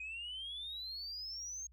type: exponential sweep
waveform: sine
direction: up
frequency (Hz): 2489 to 6520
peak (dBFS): -40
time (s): 0-1.67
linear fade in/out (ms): 5
effects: tanh soft clip ceiling -38 dBFS + added 60 Hz sine -59 dBFS peak until 1.72 s